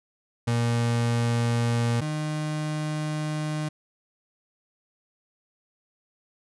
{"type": "tone pair in turn", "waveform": "35% pulse", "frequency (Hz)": [118, 153.03], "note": ["A#2", "D#3"], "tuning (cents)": [22, -28], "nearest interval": "perfect fourth", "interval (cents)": 450, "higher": "second", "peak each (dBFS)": [-20, -25], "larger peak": "first", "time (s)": [[0.47, 2.01], [2.01, 3.69]], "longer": "second", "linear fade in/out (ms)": 10, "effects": ["resampled to 24000 Hz"]}